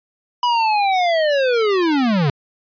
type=linear sweep; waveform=square; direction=down; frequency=987.8 to 130.81 Hz; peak=-15 dBFS; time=0.43-2.3 s; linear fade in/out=2 ms; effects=resampled to 11025 Hz